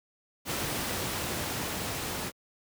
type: noise with level ramp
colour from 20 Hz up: pink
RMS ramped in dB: -31 to -34 dBFS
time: 0.45-2.32 s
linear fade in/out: 50 ms
effects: high-pass 80 Hz 12 dB/octave

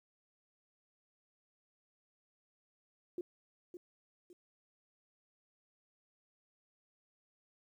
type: tone with echo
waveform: sine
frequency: 354.3 Hz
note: F4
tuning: 25 cents sharp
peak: -36 dBFS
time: 3.18-3.21 s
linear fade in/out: 2 ms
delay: 560 ms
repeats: 2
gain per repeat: -9 dB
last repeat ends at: 4.33 s
effects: 12-bit

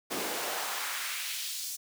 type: noise with high-pass filter sweep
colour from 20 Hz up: pink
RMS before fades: -35 dBFS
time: 0.1-1.77 s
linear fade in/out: 20 ms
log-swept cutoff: 280 to 6200 Hz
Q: 1.2
effects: none

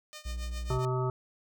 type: tone with tremolo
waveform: 5% pulse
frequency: 609 Hz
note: D#5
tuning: 37 cents flat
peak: -30 dBFS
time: 0.13-0.85 s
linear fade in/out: 0 ms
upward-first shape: triangle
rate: 7.3 Hz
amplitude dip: 90%
type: tone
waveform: triangle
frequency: 60 Hz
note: B1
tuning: 49 cents flat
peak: -31 dBFS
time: 0.25-0.79 s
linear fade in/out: 10 ms
type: harmonic tone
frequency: 127.8 Hz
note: C3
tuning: 40 cents flat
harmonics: 1 / 3 / 5 / 7 / 9 / 10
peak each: -29 / -33 / -40 / -39 / -42 / -39 dBFS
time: 0.7-1.1 s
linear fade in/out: 2 ms
effects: none

